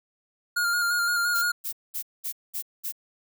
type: tone with vibrato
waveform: square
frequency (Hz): 1416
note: F6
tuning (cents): +23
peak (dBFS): -23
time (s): 0.56-1.52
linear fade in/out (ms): 10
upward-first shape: square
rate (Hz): 5.8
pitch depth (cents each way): 23
type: noise bursts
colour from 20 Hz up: violet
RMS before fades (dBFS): -31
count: 6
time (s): 1.34-2.924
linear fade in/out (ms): 20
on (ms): 89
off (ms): 210
effects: none